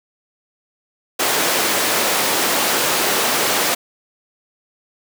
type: high-pass noise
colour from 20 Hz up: pink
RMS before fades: -18 dBFS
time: 1.19-3.75 s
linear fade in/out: 10 ms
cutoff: 370 Hz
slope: 12 dB/octave
effects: none